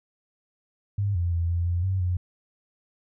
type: tone with pitch steps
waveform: sine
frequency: 100.9 / 86.7 / 84.7 / 86 / 87.1 / 94.8 / 89.8 Hz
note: G#2 / F2 / E2 / F2 / F2 / F#2 / F2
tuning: -49 / -12 / +48 / -26 / -4 / +43 / +49 cents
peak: -22 dBFS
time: 0.98-2.17 s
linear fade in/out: 5 ms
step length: 170 ms
effects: none